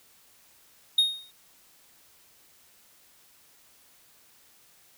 triangle tone with exponential decay, 3720 Hz, A#7, 4 cents flat, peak -14 dBFS, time 0.98-1.31 s, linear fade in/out 5 ms, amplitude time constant 70 ms, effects white hiss -59 dBFS RMS until 4.97 s

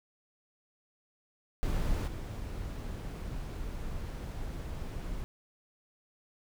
brown noise with level steps, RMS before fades -31 / -38 dBFS, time 1.63-5.24 s, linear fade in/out 0 ms, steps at 2.07 s, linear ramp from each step 10 ms, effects none

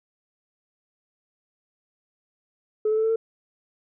sine tone with pitch steps, 429.5 / 434.7 / 440 / 445.4 / 450.9 Hz, A4 / A4 / A4 / A4 / A4, -42 / -21 / 0 / +21 / +42 cents, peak -18 dBFS, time 2.85-3.16 s, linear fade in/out 5 ms, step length 62 ms, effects tanh soft clip ceiling -16 dBFS

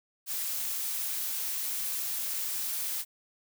blue noise, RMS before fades -33 dBFS, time 0.26-3.05 s, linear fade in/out 50 ms, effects none

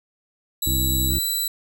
5% pulse tone with pitch glide, 3920 to 3979 Hz, B7 to B7, -14 to +12 cents, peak -15 dBFS, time 0.62-1.48 s, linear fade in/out 5 ms, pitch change +26 cents, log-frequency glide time 1.07-1.2 s
harmonic tone, 64.9 Hz, C2, 13 cents flat, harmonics 1 / 2 / 3 / 4 / 5, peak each -23 / -28 / -34 / -35 / -31 dBFS, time 0.66-1.19 s, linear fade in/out 10 ms
effects none

